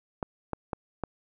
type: clicks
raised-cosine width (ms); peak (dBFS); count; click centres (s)
1; -16; 4; 0.228 / 0.533 / 0.732 / 1.037
effects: none